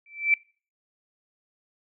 sine tone with exponential growth, 2329 Hz, D7, 15 cents flat, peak -14 dBFS, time 0.06-0.34 s, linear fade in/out 2 ms, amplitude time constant 59 ms, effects noise-tail reverb RT60 0.4 s tail -25 dB re dry

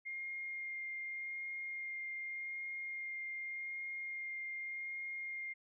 sine tone with vibrato, 2122 Hz, C7, 24 cents sharp, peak -40 dBFS, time 0.05-5.54 s, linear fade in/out 20 ms, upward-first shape sine, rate 0.85 Hz, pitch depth 8 cents each way, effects none

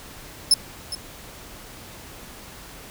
30% pulse tone with echo, 5250 Hz, E8, 8 cents flat, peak -8 dBFS, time 0.51-0.54 s, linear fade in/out 2 ms, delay 410 ms, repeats 1, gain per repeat -15 dB, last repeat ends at 0.95 s, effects pink hiss -42 dBFS RMS until 2.9 s

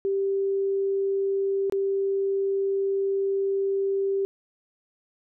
sine tone with dropouts, 392 Hz, G4, in tune, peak -22 dBFS, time 0.05-4.25 s, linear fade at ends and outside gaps 0 ms, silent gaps 1.698-1.723 s, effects none

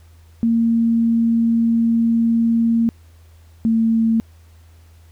sine tone pair in turn, 229.9 / 225.6 Hz, A#3 / A3, -24 / +44 cents, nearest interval unison, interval 32 cents, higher first, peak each -13 dBFS, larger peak neither, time 0.43-2.89 / 3.65-4.2 s, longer first, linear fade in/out 0 ms, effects added 82 Hz sine -44 dBFS peak until 5.11 s + pink hiss -57 dBFS RMS until 5.11 s

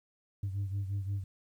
sine beating tone pair, 98 / 103.7 Hz, G2 / G#2, 0 / -2 cents, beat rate 5.7 Hz, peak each -31 / -37 dBFS, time 0.43-1.24 s, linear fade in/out 5 ms, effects tanh soft clip ceiling -29 dBFS + 11-bit

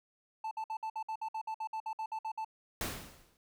triangle tone bursts, 880 Hz, A5, in tune, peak -33 dBFS, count 16, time 0.44-2.447 s, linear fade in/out 5 ms, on 72 ms, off 57 ms
pink noise with exponential decay, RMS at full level -33 dBFS, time 2.81-3.37 s, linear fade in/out 1 ms, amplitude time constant 120 ms
effects none

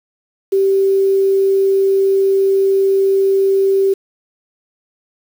sine tone with quantisation, 389.1 Hz, G4, 13 cents flat, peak -10 dBFS, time 0.52-3.94 s, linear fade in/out 10 ms, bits 6, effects none

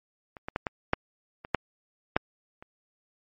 clicks, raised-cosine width 0.5 ms, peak -28 / -19 / -13 / -14 / -7 / -25 / -6 / -6 / -30 dBFS, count 9, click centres 0.368 / 0.485 / 0.561 / 0.668 / 0.934 / 1.449 / 1.547 / 2.165 / 2.625 s, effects MP3 32 kbps

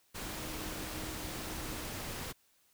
sine tone in noise, 311.1 Hz, D#4, in tune, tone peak -48 dBFS, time 0.25-1.86 s, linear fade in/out 20 ms, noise pink, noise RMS -41 dBFS, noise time 0.14-2.33 s, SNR -10 dB, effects white hiss -70 dBFS RMS until 2.73 s

